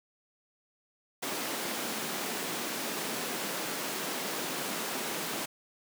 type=high-pass noise; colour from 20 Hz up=pink; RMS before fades=-35 dBFS; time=1.22-5.46 s; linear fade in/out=10 ms; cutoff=200 Hz; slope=24 dB/octave; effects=none